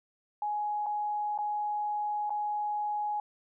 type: tone with dropouts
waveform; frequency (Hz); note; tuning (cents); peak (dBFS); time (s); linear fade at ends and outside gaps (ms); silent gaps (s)
sine; 836; G#5; +11; -29; 0.42-3.2; 2; 0.861-0.865 / 1.378-1.387 / 2.296-2.304
effects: none